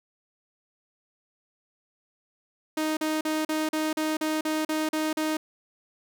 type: tone bursts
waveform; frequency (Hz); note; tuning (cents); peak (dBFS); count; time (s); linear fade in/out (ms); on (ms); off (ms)
sawtooth; 311.1; D#4; 0; -21; 11; 2.77-5.37; 5; 200; 40
effects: none